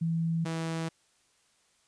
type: tone pair in turn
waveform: sine / sawtooth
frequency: 164.81 / 163.29 Hz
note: E3 / E3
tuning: 0 / -16 cents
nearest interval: unison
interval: 16 cents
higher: first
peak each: -26 / -27 dBFS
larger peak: first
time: 0.01-0.45 / 0.45-0.89 s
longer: neither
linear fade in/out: 10 ms
effects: white hiss -68 dBFS RMS until 1.87 s + resampled to 22050 Hz